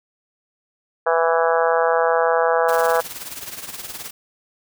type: harmonic tone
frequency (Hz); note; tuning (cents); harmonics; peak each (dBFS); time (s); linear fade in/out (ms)
165.3; E3; +5; 3 / 4 / 5 / 6 / 7 / 8 / 9 / 10; -19 / -21 / -23 / -25 / -26 / -27 / -28 / -29; 1.06-3.01; 10
type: noise with tremolo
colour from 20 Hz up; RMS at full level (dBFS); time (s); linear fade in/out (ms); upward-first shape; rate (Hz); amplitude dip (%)
white; -30; 2.68-4.11; 10; triangle; 19; 75
effects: none